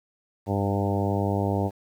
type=harmonic tone with a mistuned harmonic; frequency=99.8 Hz; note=G2; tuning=32 cents sharp; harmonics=1 / 2 / 3 / 4 / 5 / 6 / 7 / 8 / 9; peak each=-26 / -29 / -31 / -32 / -33 / -34 / -34 / -35 / -36 dBFS; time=0.46-1.71 s; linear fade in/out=50 ms; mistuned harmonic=1; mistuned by=-19 cents; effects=9-bit